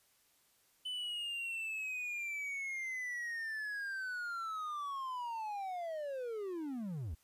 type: linear sweep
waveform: triangle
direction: down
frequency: 3023 to 65.41 Hz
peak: -36 dBFS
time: 0.85-7.15 s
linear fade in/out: 10 ms
effects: white hiss -71 dBFS RMS until 7.23 s + resampled to 32000 Hz